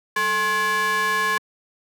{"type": "ring-modulated tone", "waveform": "square", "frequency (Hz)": 313.9, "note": "D#4", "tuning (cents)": 15, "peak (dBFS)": -17, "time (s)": [0.16, 1.38], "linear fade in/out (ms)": 5, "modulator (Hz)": 1380, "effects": ["high-pass 200 Hz 12 dB/octave"]}